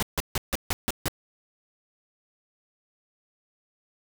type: noise bursts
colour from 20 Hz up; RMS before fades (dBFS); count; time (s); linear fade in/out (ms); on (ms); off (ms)
pink; -26; 7; 0-1.082; 0; 26; 150
effects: none